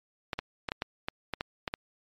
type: clicks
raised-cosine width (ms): 0.3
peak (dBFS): -15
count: 10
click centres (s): 0.332 / 0.39 / 0.688 / 0.719 / 0.821 / 1.085 / 1.337 / 1.409 / 1.678 / 1.739
effects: MP3 64 kbps